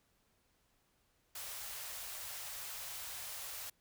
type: band-stop noise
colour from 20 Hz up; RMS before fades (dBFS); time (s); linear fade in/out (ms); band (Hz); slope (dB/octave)
white; -45; 1.35-3.7; 5; 120 to 510; 24
effects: pink hiss -75 dBFS RMS until 3.8 s